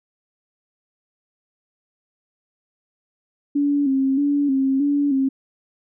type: tone with vibrato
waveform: sine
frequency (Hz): 277.2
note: C#4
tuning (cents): 0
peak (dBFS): -16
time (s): 3.55-5.29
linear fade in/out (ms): 10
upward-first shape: square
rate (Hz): 1.6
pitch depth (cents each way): 57
effects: none